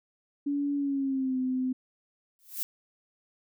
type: tone with pitch glide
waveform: sine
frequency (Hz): 285.1 to 256.9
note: C#4 to C4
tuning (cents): +49 to -32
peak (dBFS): -26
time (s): 0.46-1.73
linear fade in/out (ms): 10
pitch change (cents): -181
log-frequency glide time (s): 0.76-1.38
type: noise with exponential growth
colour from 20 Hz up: violet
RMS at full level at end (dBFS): -28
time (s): 2.39-2.63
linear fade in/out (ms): 0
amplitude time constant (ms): 51
effects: none